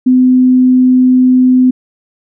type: tone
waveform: sine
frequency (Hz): 254.4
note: C4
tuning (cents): -48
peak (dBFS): -4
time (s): 0.06-1.71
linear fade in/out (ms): 10
effects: none